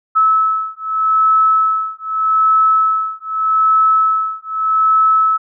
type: beating tone pair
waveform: sine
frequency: 1300 / 1300.82 Hz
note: E6 / E6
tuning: -24 / -23 cents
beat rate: 0.82 Hz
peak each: -14 / -14 dBFS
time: 0.15-5.38 s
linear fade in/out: 20 ms
effects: none